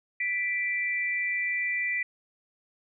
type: tone pair together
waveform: sine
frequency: 1975.3 / 2349 Hz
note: B6 / D7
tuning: 0 / 0 cents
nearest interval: minor third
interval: 300 cents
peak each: -28 / -30 dBFS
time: 0.2-2.03 s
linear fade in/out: 5 ms
effects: none